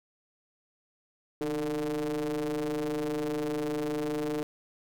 square ring-modulated tone, 72.9 Hz, D2, 12 cents flat, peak -27 dBFS, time 1.41-4.43 s, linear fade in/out 0 ms, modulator 377 Hz, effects none

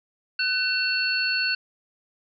sine tone cluster, 1507 / 2710 / 4405 Hz, F#6 / E7 / C#8, +31 / +47 / -12 cents, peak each -26 dBFS, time 0.39-1.55 s, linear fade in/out 5 ms, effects none

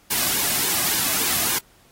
white noise with flanger, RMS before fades -22 dBFS, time 0.1-1.59 s, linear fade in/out 10 ms, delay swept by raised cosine 1.5 to 2.21 ms, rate 3.5 Hz, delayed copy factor -0.55, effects pink hiss -56 dBFS RMS until 1.91 s + AAC 48 kbps

